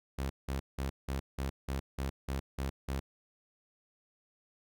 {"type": "tone bursts", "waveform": "sawtooth", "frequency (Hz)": 67.6, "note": "C#2", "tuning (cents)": -43, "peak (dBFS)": -29, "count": 10, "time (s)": [0.18, 3], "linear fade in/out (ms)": 10, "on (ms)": 120, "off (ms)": 180, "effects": []}